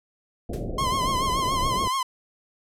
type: low-pass noise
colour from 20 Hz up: pink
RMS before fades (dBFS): -30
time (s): 0.49-1.88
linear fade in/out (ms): 5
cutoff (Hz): 700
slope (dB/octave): 96
type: noise with exponential decay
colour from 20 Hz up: white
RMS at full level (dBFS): -40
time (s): 0.53-0.7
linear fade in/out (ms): 5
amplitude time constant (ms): 36
type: tone with vibrato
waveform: 45% pulse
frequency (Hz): 1046.5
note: C6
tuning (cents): 0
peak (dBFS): -23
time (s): 0.78-2.03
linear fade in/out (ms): 5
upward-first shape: triangle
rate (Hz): 7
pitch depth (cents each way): 88
effects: low-pass 12000 Hz 12 dB/octave